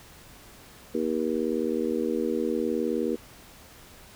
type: harmonic tone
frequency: 79.4 Hz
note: D#2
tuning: 36 cents sharp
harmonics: 3 / 4 / 5 / 6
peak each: -30 / -30 / -30 / -30 dBFS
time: 0.94-3.16 s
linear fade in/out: 10 ms
effects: pink hiss -50 dBFS RMS until 4.15 s